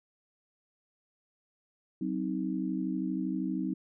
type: chord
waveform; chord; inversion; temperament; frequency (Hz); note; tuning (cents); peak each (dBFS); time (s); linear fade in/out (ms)
sine; C diminished; second; just; 188.37 / 261.6 / 314; Gb3 / C4 / Eb4; +31 / 0 / +16; -34; 2.01-3.74; 5
effects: none